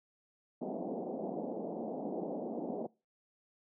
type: band-pass noise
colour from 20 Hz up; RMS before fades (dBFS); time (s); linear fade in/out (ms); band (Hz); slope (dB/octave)
pink; -39; 0.61-2.87; 10; 190 to 760; 48
effects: noise-tail reverb RT60 0.3 s tail -24 dB re dry